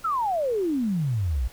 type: exponential sweep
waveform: sine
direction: down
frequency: 1383 to 55.1 Hz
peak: -22 dBFS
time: 0.04-1.48 s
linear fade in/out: 10 ms
effects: pink hiss -49 dBFS RMS until 1.52 s